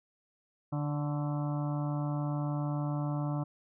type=harmonic tone with a mistuned harmonic; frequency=146.83 Hz; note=D3; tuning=in tune; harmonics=1 / 2 / 4 / 5 / 6 / 7 / 8 / 9; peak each=-31 / -37 / -43 / -45 / -47 / -48 / -49 / -50 dBFS; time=0.72-3.44 s; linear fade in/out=10 ms; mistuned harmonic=8; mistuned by=-55 cents; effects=none